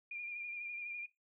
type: tone with vibrato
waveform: sine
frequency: 2408 Hz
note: D7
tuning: 43 cents sharp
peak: -40 dBFS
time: 0.11-1.06 s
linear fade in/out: 5 ms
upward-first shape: sine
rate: 12 Hz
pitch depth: 33 cents each way
effects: noise-tail reverb RT60 0.2 s tail -18 dB re dry